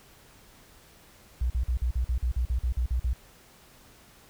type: tone bursts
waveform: sine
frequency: 61 Hz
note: B1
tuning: 21 cents flat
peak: -23 dBFS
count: 13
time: 1.41-3.133 s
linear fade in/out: 5 ms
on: 91 ms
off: 45 ms
effects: pink hiss -55 dBFS RMS until 4.29 s